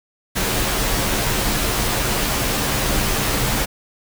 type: noise with comb filter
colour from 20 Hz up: pink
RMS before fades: -20 dBFS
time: 0.35-3.66 s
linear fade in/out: 20 ms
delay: 12 ms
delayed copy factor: -0.55
effects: none